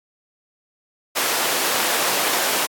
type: high-pass noise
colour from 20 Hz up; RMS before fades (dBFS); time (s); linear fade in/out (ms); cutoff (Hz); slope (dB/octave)
pink; -21; 1.15-2.67; 20; 500; 12
effects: AAC 64 kbps